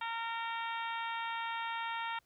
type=harmonic tone; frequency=459.4 Hz; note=A#4; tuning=25 cents flat; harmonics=2 / 3 / 4 / 5 / 6 / 7 / 8; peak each=-38 / -42 / -44 / -46 / -48 / -49 / -50 dBFS; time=0.01-2.19 s; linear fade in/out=5 ms; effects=pink hiss -73 dBFS RMS until 2.25 s